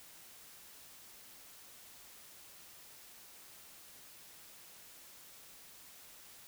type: silence
effects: white hiss -56 dBFS RMS until 6.47 s